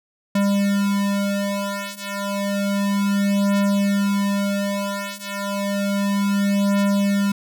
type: beating tone pair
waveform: square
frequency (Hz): 200 / 200.31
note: G3 / G3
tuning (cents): +35 / +38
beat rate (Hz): 0.31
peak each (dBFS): -23 / -22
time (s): 0.35-7.32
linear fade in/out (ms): 5
effects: none